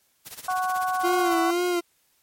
white noise with tremolo, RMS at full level -37 dBFS, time 0.25-1.4 s, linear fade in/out 20 ms, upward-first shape sine, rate 16 Hz, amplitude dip 85%
harmonic tone, 370 Hz, F#4, in tune, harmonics 2 / 3 / 4, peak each -25 / -27 / -32 dBFS, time 0.48-1.51 s, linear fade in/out 5 ms
40% pulse tone with vibrato, 345.3 Hz, F4, 20 cents flat, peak -21 dBFS, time 1.03-1.81 s, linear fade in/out 20 ms, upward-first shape sine, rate 2 Hz, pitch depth 62 cents each way
effects white hiss -66 dBFS RMS until 2.22 s + MP3 64 kbps

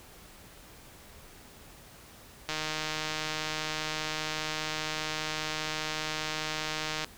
click train, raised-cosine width 0.2 ms, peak -15 dBFS, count 707, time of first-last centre 2.49-7.045 s, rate 155 Hz, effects pink hiss -52 dBFS RMS until 7.17 s

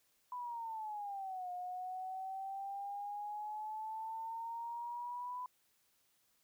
sine exponential two-way sweep, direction down then up, 1000 to 716 to 1000 Hz, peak -40 dBFS, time 0.32-5.46 s, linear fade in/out 2 ms, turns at 1.51 s, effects white hiss -75 dBFS RMS until 6.43 s

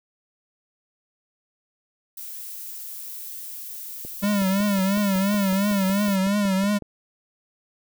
violet noise, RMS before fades -36 dBFS, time 2.17-6.16 s, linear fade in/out 5 ms
click train, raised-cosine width 2 ms, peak -25 dBFS, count 16, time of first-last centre 4.05-6.823 s, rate 5.41 Hz
square tone with vibrato, 197.9 Hz, G3, 17 cents sharp, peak -20 dBFS, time 4.22-6.79 s, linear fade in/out 20 ms, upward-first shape triangle, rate 2.9 Hz, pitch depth 100 cents each way
effects none

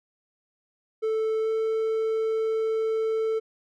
triangle tone with pitch glide, 440 to 443.1 Hz, A4 to A4, 0 to +12 cents, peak -21 dBFS, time 1.02-3.4 s, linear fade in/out 20 ms, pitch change +12 cents, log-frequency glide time 1.42-1.48 s, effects none

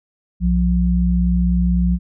sine tone pair together, 61.74 / 177.68 Hz, B1 / F3, 0 / +30 cents, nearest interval octave + tritone, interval 1830 cents, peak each -16 dBFS, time 0.4-1.99 s, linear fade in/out 50 ms, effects none

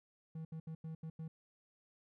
triangle tone bursts at uneven times, 160.2 Hz, E3, 49 cents flat, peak -40 dBFS, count 6, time 0.35-0.45 / 0.52-0.6 / 0.67-0.75 / 0.84-0.95 / 1.03-1.1 / 1.19-1.28 s, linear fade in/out 5 ms, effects none

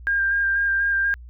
sine tone with vibrato, 1600 Hz, G6, 35 cents sharp, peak -18 dBFS, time 0.07-1.14 s, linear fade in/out 0 ms, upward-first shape square, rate 4.1 Hz, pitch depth 15 cents each way, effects added 60 Hz sine -38 dBFS peak until 1.29 s

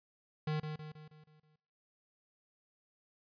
square tone with echo, 153.5 Hz, D#3, 23 cents flat, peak -33 dBFS, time 0.47-0.6 s, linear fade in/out 5 ms, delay 160 ms, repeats 6, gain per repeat -6 dB, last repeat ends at 1.56 s, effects noise-tail reverb RT60 0.8 s tail -23 dB re dry + resampled to 11025 Hz

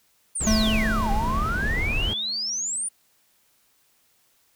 sine exponential two-way sweep, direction down then up, 9620 to 783 to 9620 Hz, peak -25 dBFS, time 0.35-2.89 s, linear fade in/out 10 ms, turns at 1.11 s
brown noise, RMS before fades -26 dBFS, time 0.4-2.14 s, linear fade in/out 10 ms
square tone with exponential decay, 218 Hz, A3, 16 cents flat, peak -19 dBFS, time 0.47-2.87 s, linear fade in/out 0 ms, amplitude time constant 520 ms
effects white hiss -64 dBFS RMS until 4.55 s

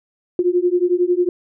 sine beating tone pair, 350.5 / 361.5 Hz, F4 / F#4, +6 / -40 cents, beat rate 11 Hz, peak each -17 dBFS, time 0.39-1.29 s, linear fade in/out 2 ms, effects none

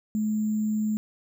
sine tone with sample-and-hold, 214.3 Hz, A3, 45 cents flat, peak -23 dBFS, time 0.15-0.97 s, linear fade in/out 0 ms, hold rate 7350 Hz, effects none

